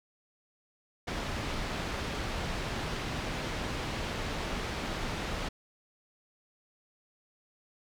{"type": "low-pass noise", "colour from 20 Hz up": "pink", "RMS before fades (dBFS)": -35, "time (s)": [1.07, 5.49], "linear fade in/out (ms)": 10, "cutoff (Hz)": 4300, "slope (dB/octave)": 12, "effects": []}